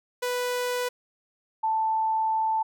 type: tone pair in turn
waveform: sawtooth / sine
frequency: 493.9 / 882.2 Hz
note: B4 / A5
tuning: 0 / +4 cents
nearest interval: minor seventh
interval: 1004 cents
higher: second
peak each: -22 dBFS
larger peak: neither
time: 0.22-0.89 / 1.63-2.63 s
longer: second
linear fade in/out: 10 ms
effects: none